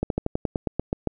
slowing click train, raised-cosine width 2 ms, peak -10 dBFS, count 11, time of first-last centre 0.03-1.073 s, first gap 72 ms, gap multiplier 1.08, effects none

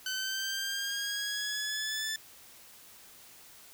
15% pulse linear sweep, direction up, 1519 to 1760 Hz, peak -26 dBFS, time 0.06-2.16 s, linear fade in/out 2 ms, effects white hiss -54 dBFS RMS until 3.73 s

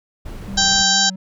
brown noise, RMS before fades -31 dBFS, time 0.25-0.83 s, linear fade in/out 10 ms
triangle tone with vibrato, 192.4 Hz, G3, 32 cents flat, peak -26 dBFS, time 0.48-1.16 s, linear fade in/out 5 ms, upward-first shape sine, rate 4.3 Hz, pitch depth 45 cents each way
harmonic tone, 784 Hz, G5, in tune, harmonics 1 / 2 / 4 / 5 / 6 / 7 / 8 / 9, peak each -23 / -21 / -23 / -19 / -22 / -21 / -24 / -21 dBFS, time 0.57-1.1 s, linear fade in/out 10 ms
effects none

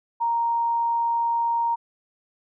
sine tone, 932.3 Hz, A#5, in tune, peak -20 dBFS, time 0.2-1.76 s, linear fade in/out 20 ms, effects none

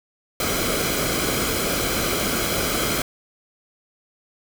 pink noise with comb filter, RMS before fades -23 dBFS, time 0.4-3.02 s, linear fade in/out 2 ms, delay 1.1 ms, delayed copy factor -0.6, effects none

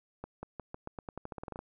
accelerating click train, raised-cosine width 1 ms, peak -26 dBFS, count 16, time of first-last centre 0.24-1.591 s, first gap 190 ms, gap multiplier 0.88, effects none

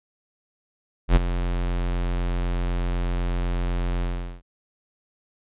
square tone with ADSR envelope, 44 Hz, F1, 14 cents sharp, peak -11 dBFS, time 1.08-4.42 s, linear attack 79 ms, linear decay 22 ms, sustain -12 dB, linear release 400 ms, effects resampled to 8000 Hz

